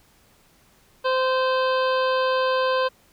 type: harmonic tone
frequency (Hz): 518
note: C5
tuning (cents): -17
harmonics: 1 / 2 / 3 / 5 / 6 / 7 / 8 / 9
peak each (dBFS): -21 / -24 / -29 / -35 / -35 / -40 / -39 / -40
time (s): 1.04-2.89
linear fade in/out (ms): 20
effects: pink hiss -58 dBFS RMS until 3.12 s